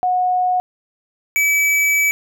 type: tone pair in turn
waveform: sine / square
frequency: 730 / 2294 Hz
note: F#5 / D7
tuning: -24 / -41 cents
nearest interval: octave + minor sixth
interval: 1983 cents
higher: second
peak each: -14 dBFS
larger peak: neither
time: 0.03-0.6 / 1.36-2.11 s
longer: second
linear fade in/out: 0 ms
effects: none